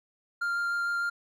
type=tone with vibrato; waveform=triangle; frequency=1396 Hz; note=F6; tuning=1 cent flat; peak=-25 dBFS; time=0.41-1.1 s; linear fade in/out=10 ms; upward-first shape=triangle; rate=6.6 Hz; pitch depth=9 cents each way; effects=none